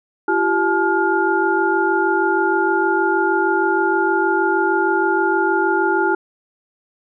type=tone cluster; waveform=sine; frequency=340.5 / 386.9 / 859 / 1414 Hz; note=F4 / G4 / A5 / F6; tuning=-44 / -23 / -42 / +21 cents; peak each=-20 dBFS; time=0.28-6.15 s; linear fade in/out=5 ms; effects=none